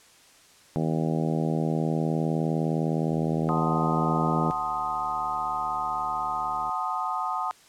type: harmonic tone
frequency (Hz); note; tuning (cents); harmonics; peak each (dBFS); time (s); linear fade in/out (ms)
79.7; D#2; +42; 2 / 3 / 4 / 5 / 6 / 7 / 8 / 9 / 10; -26 / -30 / -32 / -34 / -36 / -37 / -38 / -39 / -40; 0.76-4.51; 0
type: click train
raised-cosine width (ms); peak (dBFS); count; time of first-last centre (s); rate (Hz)
2; -34; 273; 3.11-6.694; 75.9
type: chord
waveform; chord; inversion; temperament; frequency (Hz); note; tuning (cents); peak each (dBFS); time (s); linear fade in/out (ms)
sine; F# diminished seventh; none; equal; 740 / 880 / 1046.5 / 1244.5; F#5 / A5 / C6 / Eb6; 0 / 0 / 0 / 0; -32 / -32 / -33 / -30; 3.49-7.51; 0
effects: white hiss -55 dBFS RMS until 7.68 s + low-pass 9000 Hz 12 dB/octave